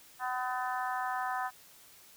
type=harmonic tone; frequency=252.5 Hz; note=B3; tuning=39 cents sharp; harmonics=3 / 4 / 5 / 6 / 7; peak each=-35 / -37 / -39 / -41 / -42 dBFS; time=0.19-1.51 s; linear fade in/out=50 ms; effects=white hiss -57 dBFS RMS until 2.16 s